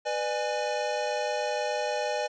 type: chord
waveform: square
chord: G# diminished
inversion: first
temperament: equal with one note detuned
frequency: 493.9 / 600.4 / 830.6 Hz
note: B4 / D5 / G#5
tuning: 0 / +38 / 0 cents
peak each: -34 / -31 / -33 dBFS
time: 0.05-2.28 s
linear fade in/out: 20 ms
effects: resampled to 16000 Hz